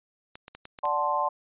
clicks, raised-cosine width 0.2 ms, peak -24 dBFS, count 6, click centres 0.355 / 0.481 / 0.55 / 0.654 / 0.788 / 0.854 s
sine chord, D dominant seventh, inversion none, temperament equal, 587.3 / 740 / 880 / 1046.5 Hz, D5 / F#5 / A5 / C6, 0 / 0 / 0 / 0 cents, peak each -31 / -32 / -28 / -27 dBFS, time 0.83-1.29 s, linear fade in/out 10 ms
effects resampled to 8000 Hz

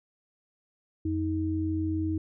sine tone pair together, 88.6 / 316.1 Hz, F2 / D#4, +25 / +27 cents, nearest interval octave + minor seventh, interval 2202 cents, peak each -30 / -28 dBFS, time 1.05-2.18 s, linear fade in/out 5 ms, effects none

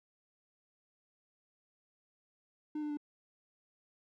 triangle tone with pitch steps, 302.7 / 298.5 / 294.4 Hz, D#4 / D4 / D4, -48 / +28 / +4 cents, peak -33 dBFS, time 2.75-2.972 s, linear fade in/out 5 ms, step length 74 ms, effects none

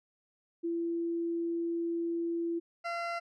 sine / 20% pulse tone pair in turn, 337.3 / 684 Hz, E4 / F5, +40 / -36 cents, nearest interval octave, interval 1224 cents, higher second, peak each -30 / -28 dBFS, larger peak second, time 0.63-2.6 / 2.84-3.2 s, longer first, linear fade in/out 20 ms, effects low-pass 4000 Hz 12 dB/octave

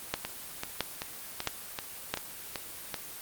two click trains, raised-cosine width 0.2 ms, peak -15 / -10 dBFS, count 8 / 4, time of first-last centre 0.25-2.942 / 0.14-2.14 s, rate 2.6 / 1.5 Hz, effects white hiss -43 dBFS RMS until 3.21 s + Opus 24 kbps

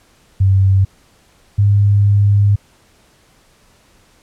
sine tone pair in turn, 96.4 / 101.59 Hz, G2 / G#2, -28 / -38 cents, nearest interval minor second, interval 90 cents, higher second, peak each -8 dBFS, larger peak neither, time 0.4-0.85 / 1.58-2.56 s, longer second, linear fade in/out 10 ms, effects pink hiss -52 dBFS RMS until 4.22 s + low-pass 11000 Hz 12 dB/octave

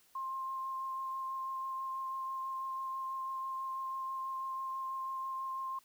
sine tone with vibrato, 1059 Hz, C6, 21 cents sharp, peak -36 dBFS, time 0.15-5.79 s, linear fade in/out 5 ms, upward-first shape sine, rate 6.1 Hz, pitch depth 11 cents each way, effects white hiss -67 dBFS RMS until 5.84 s

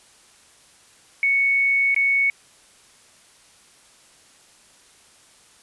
sine tone with dropouts, 2218 Hz, C#7, in tune, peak -16 dBFS, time 1.23-2.3 s, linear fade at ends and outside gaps 1 ms, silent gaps 1.945-1.963 s, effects white hiss -53 dBFS RMS until 5.62 s + resampled to 24000 Hz

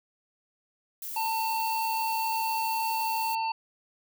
violet noise, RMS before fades -37 dBFS, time 1.02-3.35 s, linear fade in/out 2 ms
harmonic tone, 898 Hz, A5, 35 cents sharp, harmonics 1 / 3 / 5, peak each -27 / -37 / -41 dBFS, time 1.16-3.52 s, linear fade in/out 5 ms
effects none

